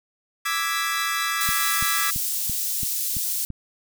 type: chord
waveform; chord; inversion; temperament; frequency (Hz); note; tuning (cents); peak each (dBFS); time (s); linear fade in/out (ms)
sawtooth; E dominant seventh; third; equal; 1174.7 / 1318.5 / 1661.2 / 1975.5; D6 / E6 / G#6 / B6; 0 / 0 / 0 / 0; -25; 0.45-2.11; 10
type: high-pass noise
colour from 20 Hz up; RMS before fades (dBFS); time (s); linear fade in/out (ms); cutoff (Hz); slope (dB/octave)
white; -26; 1.41-3.45; 0; 5500; 12
type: click train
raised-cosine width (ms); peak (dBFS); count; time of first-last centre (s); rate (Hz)
5; -20; 7; 1.49-3.503; 2.98
effects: none